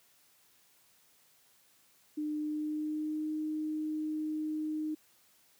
sine tone with pitch glide, 302 to 308.5 Hz, D4 to D#4, +48 to -15 cents, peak -32 dBFS, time 2.17-4.95 s, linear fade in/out 10 ms, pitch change +37 cents, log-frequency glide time 2.37-3.31 s, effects white hiss -66 dBFS RMS until 5.59 s + high-pass 80 Hz 12 dB/octave

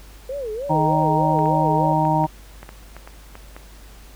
sine tone with vibrato, 493.9 Hz, B4, in tune, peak -25 dBFS, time 0.29-1.93 s, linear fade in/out 5 ms, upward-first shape sine, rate 3.3 Hz, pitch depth 260 cents each way
harmonic tone, 155.56 Hz, D#3, in tune, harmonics 1 / 2 / 4 / 5 / 6, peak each -21 / -24 / -25 / -23 / -20 dBFS, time 0.69-2.27 s, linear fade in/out 20 ms
clicks, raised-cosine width 0.5 ms, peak -22 dBFS, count 10, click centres 1.39 / 1.458 / 2.052 / 2.24 / 2.63 / 2.691 / 2.966 / 3.075 / 3.354 / 3.565 s
effects added 50 Hz sine -41 dBFS peak until 4.15 s + pink hiss -48 dBFS RMS until 4.15 s

